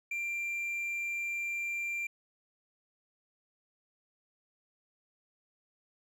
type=tone; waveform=triangle; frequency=2371 Hz; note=D7; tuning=16 cents sharp; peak=-31 dBFS; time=0.11-2.07 s; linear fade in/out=5 ms; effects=none